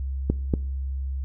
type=clicks; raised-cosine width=3 ms; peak=-8 dBFS; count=2; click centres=0.3 / 0.538 s; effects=noise-tail reverb RT60 0.5 s tail -22 dB re dry + added 67 Hz sine -26 dBFS peak until 1.24 s